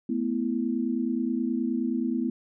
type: chord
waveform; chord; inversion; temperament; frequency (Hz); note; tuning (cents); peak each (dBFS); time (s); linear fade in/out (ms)
sine; A suspended second; none; equal with one note detuned; 220 / 249.5 / 329.6; A3 / B3 / E4; 0 / +18 / 0; -30 / -27 / -31; 0.09-2.3; 5
effects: none